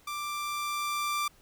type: tone with level ramp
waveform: sawtooth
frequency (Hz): 1179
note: D6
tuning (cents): +6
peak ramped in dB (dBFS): -30 to -24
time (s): 0.07-1.28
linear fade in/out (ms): 5
effects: pink hiss -61 dBFS RMS until 1.41 s